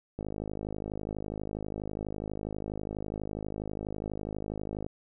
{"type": "click train", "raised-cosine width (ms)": 2, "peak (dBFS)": -22, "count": 245, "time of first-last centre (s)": [0.19, 4.864], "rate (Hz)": 52.2, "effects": []}